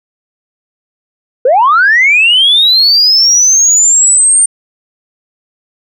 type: linear sweep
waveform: sine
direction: up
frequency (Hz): 467.6 to 8870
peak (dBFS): -3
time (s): 1.45-4.46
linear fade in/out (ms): 5
effects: tanh soft clip ceiling 0 dBFS